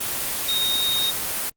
sine tone in noise, 3727 Hz, A#7, 1 cent flat, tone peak -20 dBFS, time 0.48-1.11 s, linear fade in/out 10 ms, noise white, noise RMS -26 dBFS, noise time 0-1.5 s, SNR +3 dB, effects Opus 24 kbps

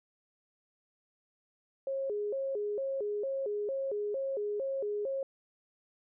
sine tone with vibrato, 473.8 Hz, A#4, 28 cents sharp, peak -31 dBFS, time 1.87-5.23 s, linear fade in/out 2 ms, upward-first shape square, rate 2.2 Hz, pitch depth 230 cents each way, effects none

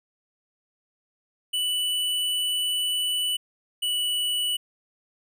square tone pair in turn, 2971 / 2954 Hz, F#7 / F#7, +6 / -3 cents, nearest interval unison, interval 9 cents, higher first, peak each -24 dBFS, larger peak neither, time 1.53-3.37 / 3.82-4.57 s, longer first, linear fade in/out 10 ms, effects none

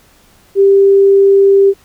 sine tone, 394.1 Hz, G4, 9 cents sharp, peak -4 dBFS, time 0.55-1.74 s, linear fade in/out 50 ms, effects pink hiss -48 dBFS RMS until 1.84 s

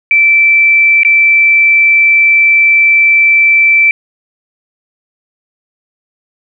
sine tone with dropouts, 2330 Hz, D7, 14 cents flat, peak -4 dBFS, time 0.11-3.91 s, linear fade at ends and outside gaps 1 ms, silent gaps 1.033-1.049 s, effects none

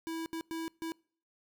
square tone bursts at uneven times, 326.9 Hz, E4, 14 cents flat, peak -36 dBFS, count 4, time 0.07-0.26 / 0.33-0.41 / 0.51-0.68 / 0.82-0.92 s, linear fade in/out 0 ms, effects noise-tail reverb RT60 0.5 s tail -26 dB re dry

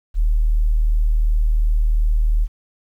sine tone, 38.61 Hz, D#1, 13 cents flat, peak -13 dBFS, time 0.14-2.48 s, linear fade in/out 50 ms, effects 9-bit

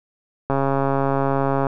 click train, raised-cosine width 1 ms, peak -7 dBFS, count 161, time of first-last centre 0.5-1.668 s, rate 137 Hz, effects none

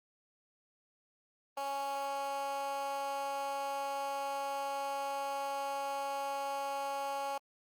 15% pulse tone with high-pass filter, 277.2 Hz, C#4, in tune, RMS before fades -37 dBFS, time 1.57-7.38 s, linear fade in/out 5 ms, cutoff 710 Hz, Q 3.6, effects Opus 24 kbps

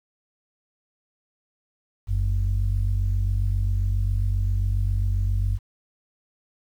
sine tone pair together, 48.16 / 95.6 Hz, G1 / G2, -30 / -43 cents, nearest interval octave, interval 1187 cents, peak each -21 / -22 dBFS, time 2.07-5.59 s, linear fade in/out 50 ms, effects tanh soft clip ceiling -15 dBFS + 9-bit

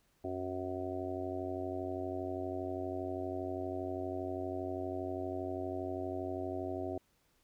harmonic tone, 92.5 Hz, F#2, in tune, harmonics 1 / 3 / 4 / 5 / 6 / 7 / 8, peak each -45 / -42 / -40 / -51 / -49 / -42 / -46 dBFS, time 0.24-6.98 s, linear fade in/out 5 ms, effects pink hiss -73 dBFS RMS until 7.43 s

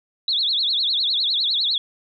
sine tone with vibrato, 3813 Hz, A#7, 38 cents sharp, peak -18 dBFS, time 0.28-1.78 s, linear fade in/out 2 ms, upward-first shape triangle, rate 9.9 Hz, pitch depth 260 cents each way, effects none

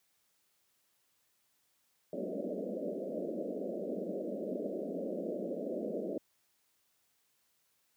white band-pass noise, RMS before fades -38 dBFS, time 2.13-6.18 s, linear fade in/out 2 ms, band 180 to 630 Hz, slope 96 dB/octave, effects white hiss -75 dBFS RMS until 7.96 s + high-pass 60 Hz 12 dB/octave

